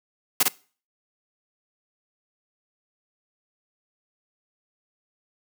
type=noise with echo; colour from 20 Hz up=white; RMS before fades=-18 dBFS; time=0.4-0.43 s; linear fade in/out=5 ms; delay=53 ms; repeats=1; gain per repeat=-2 dB; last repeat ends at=0.483 s; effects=noise-tail reverb RT60 0.4 s tail -22 dB re dry + high-pass 200 Hz 12 dB/octave